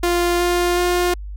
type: tone with pitch steps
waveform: sawtooth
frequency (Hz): 349.2 / 352 / 354.9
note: F4 / F4 / F4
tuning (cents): 0 / +14 / +28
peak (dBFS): -12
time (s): 0.03-1.14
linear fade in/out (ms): 5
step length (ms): 370
effects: added 50 Hz sine -28 dBFS peak until 1.36 s